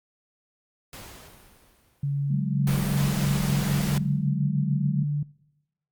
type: noise with exponential decay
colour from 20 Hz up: pink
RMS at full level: -40 dBFS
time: 0.93-2.59 s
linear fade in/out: 2 ms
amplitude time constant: 360 ms
type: tone with pitch glide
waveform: sine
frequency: 141.1 to 146.24 Hz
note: C#3 to D3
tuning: +31 to -7 cents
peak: -23 dBFS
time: 2.03-5.23 s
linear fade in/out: 5 ms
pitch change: +62 cents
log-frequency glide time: 2.71-4.89 s
type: chord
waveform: sine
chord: C# suspended fourth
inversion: none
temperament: equal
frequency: 138.59 / 185 / 207.7 Hz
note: C#3 / F#3 / G#3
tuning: 0 / 0 / 0 cents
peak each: -31 / -28 / -30 dBFS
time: 2.3-5.04 s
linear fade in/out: 10 ms
type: noise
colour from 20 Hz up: pink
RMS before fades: -32 dBFS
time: 2.67-3.98 s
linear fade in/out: 2 ms
effects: noise-tail reverb RT60 0.9 s tail -22 dB re dry + Opus 48 kbps